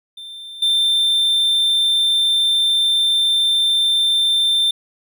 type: tone with level steps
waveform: triangle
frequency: 3573 Hz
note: A7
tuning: 26 cents sharp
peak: -30 / -12 dBFS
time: 0.17-4.71 s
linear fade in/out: 5 ms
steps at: 0.62 s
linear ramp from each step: 5 ms
effects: none